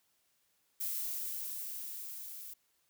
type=noise with level ramp; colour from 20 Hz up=violet; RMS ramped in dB=-36 to -47 dBFS; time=0.8-2.54 s; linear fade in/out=10 ms; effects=white hiss -75 dBFS RMS until 2.89 s